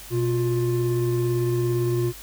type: tone pair together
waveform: triangle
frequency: 123.47 / 352.7 Hz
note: B2 / F4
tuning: 0 / +17 cents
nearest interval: octave + tritone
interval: 1817 cents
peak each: -21 dBFS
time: 0.1-2.13 s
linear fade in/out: 50 ms
effects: added 50 Hz sine -45 dBFS peak until 2.22 s + white hiss -42 dBFS RMS until 2.22 s